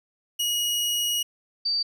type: tone pair in turn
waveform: sawtooth / sine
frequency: 2897 / 4628 Hz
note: F#7 / D8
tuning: -37 / -26 cents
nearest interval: minor sixth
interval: 811 cents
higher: second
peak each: -20 / -22 dBFS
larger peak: first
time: 0.39-1.23 / 1.65-1.83 s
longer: first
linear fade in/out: 10 ms
effects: none